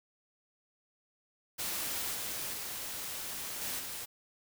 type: noise with level steps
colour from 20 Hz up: white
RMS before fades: -36 / -38 / -40 / -37 / -41 dBFS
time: 1.58-4.06 s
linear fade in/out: 20 ms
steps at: 2.13 / 2.53 / 3.61 / 3.79 s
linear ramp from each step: 10 ms
effects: none